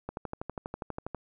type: click train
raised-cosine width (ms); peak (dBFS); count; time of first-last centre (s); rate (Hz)
1; -21; 14; 0.09-1.147; 12.3
effects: none